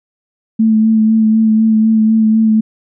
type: tone with vibrato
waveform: sine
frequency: 220 Hz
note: A3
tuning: in tune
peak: -7 dBFS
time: 0.59-2.61 s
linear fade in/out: 10 ms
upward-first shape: sine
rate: 4 Hz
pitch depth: 21 cents each way
effects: none